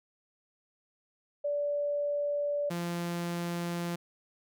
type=tone pair in turn; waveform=sine / sawtooth; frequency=580 / 172.44 Hz; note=D5 / F3; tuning=-22 / -22 cents; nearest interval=octave + major sixth; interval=2100 cents; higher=first; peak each=-28 dBFS; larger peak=neither; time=1.44-2.7 / 2.7-3.96 s; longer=neither; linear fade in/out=10 ms; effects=none